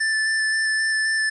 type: tone with vibrato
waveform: square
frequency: 1760 Hz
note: A6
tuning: in tune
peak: -20 dBFS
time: 0-1.3 s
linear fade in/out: 10 ms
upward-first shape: square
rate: 3.8 Hz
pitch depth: 9 cents each way
effects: resampled to 24000 Hz + 9-bit